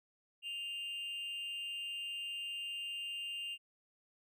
triangle tone with amplitude modulation, 2800 Hz, F7, 4 cents sharp, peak -35 dBFS, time 0.42-3.58 s, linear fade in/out 50 ms, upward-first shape sine, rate 275 Hz, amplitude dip 55%, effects none

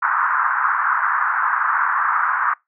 pink band-pass noise, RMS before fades -19 dBFS, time 0.02-2.54 s, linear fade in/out 5 ms, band 1000 to 1600 Hz, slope 48 dB/octave, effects noise-tail reverb RT60 0.2 s tail -25 dB re dry

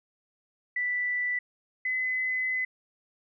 sine tone pair in turn, 1975.5 / 2024 Hz, B6 / B6, 0 / +42 cents, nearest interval unison, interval 42 cents, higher second, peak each -26 dBFS, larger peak neither, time 0.76-1.39 / 1.85-2.65 s, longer second, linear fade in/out 5 ms, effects none

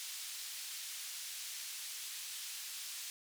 pink band-pass noise, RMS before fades -45 dBFS, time 0-3.1 s, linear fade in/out 0 ms, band 3400 to 13000 Hz, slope 12 dB/octave, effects none

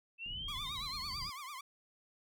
sine linear sweep, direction up, 2637 to 4978 Hz, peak -40 dBFS, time 0.18-1.33 s, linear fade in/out 50 ms
pink low-pass noise, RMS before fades -49 dBFS, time 0.26-1.3 s, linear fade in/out 0 ms, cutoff 150 Hz, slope 12 dB/octave
sawtooth tone with vibrato, 1108.7 Hz, C#6, in tune, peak -40 dBFS, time 0.48-1.61 s, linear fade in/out 5 ms, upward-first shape triangle, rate 9 Hz, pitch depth 180 cents each way
effects none

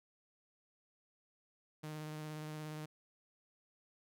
sawtooth tone with vibrato, 153.6 Hz, D#3, 22 cents flat, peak -39 dBFS, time 1.83-2.86 s, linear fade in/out 10 ms, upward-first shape square, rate 17 Hz, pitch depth 12 cents each way, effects none

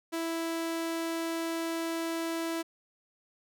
sawtooth tone, 330 Hz, E4, 2 cents sharp, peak -27 dBFS, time 0.12-2.63 s, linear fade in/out 20 ms, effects none

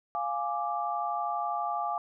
sine chord, D diminished, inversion first, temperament equal, 698.5 / 830.6 / 1174.7 Hz, F5 / Ab5 / D6, 0 / 0 / 0 cents, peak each -33 dBFS, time 0.15-1.98 s, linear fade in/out 0 ms, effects none

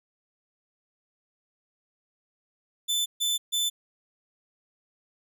sawtooth tone bursts, 3520 Hz, A7, in tune, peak -21 dBFS, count 3, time 2.88-3.7 s, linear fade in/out 20 ms, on 180 ms, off 140 ms, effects none

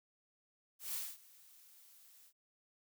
blue noise with ADSR envelope, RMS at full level -39 dBFS, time 0.79-2.33 s, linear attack 150 ms, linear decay 230 ms, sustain -23 dB, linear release 66 ms, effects none

